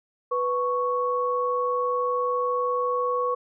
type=tone pair together; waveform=sine; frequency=494.6 / 1108.7 Hz; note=B4 / C#6; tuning=+3 / 0 cents; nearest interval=octave + major second; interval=1397 cents; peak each=-25 dBFS; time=0.31-3.35 s; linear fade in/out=10 ms; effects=none